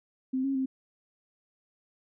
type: tone with pitch steps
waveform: sine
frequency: 260.6 / 272.5 / 263.8 Hz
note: C4 / C#4 / C4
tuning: -7 / -29 / +14 cents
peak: -26 dBFS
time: 0.33-0.66 s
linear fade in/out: 10 ms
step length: 110 ms
effects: none